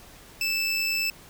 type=tone with amplitude modulation; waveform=25% pulse; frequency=2637 Hz; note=E7; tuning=in tune; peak=-19 dBFS; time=0.41-1.1 s; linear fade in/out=2 ms; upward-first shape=sine; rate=89.1 Hz; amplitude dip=25%; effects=pink hiss -49 dBFS RMS until 1.29 s